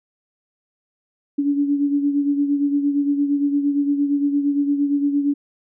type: beating tone pair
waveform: sine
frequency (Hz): 284.3 / 293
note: C#4 / D4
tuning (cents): +44 / -4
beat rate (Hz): 8.7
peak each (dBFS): -17 / -25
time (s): 1.38-5.34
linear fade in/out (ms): 10
effects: none